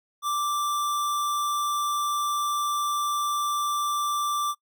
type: tone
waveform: square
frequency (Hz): 1174.7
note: D6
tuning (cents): 0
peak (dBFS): -25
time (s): 0.22-4.55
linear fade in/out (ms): 50
effects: noise-tail reverb RT60 0.1 s tail -22 dB re dry